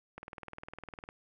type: click train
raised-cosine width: 0.5 ms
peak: -28 dBFS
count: 19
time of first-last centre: 0.18-1.089 s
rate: 19.8 Hz
effects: none